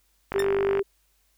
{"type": "click train", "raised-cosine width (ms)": 0.5, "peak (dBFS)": -14, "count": 24, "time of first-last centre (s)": [0.32, 0.793], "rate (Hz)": 48.6}
{"type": "tone", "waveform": "sine", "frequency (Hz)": 394.5, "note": "G4", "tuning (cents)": 11, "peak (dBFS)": -21, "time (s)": [0.34, 0.83], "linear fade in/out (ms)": 20}
{"type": "tone with exponential decay", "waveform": "sawtooth", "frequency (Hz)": 1802, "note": "A6", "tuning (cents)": 41, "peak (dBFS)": -23, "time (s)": [0.39, 0.47], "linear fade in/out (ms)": 5, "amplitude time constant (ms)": 16}
{"effects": ["added 50 Hz sine -68 dBFS peak until 1.37 s", "white hiss -68 dBFS RMS until 1.37 s"]}